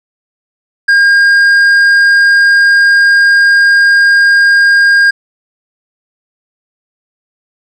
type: tone with tanh clipping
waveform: triangle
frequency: 1615 Hz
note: G#6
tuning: 49 cents flat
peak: -5 dBFS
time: 0.88-5.11 s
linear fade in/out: 10 ms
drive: 10 dB
effects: none